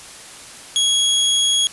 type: tone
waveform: sawtooth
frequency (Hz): 3322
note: G#7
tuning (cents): 0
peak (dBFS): -11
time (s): 0.76-1.67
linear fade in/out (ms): 0
effects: white hiss -38 dBFS RMS until 1.72 s + resampled to 24000 Hz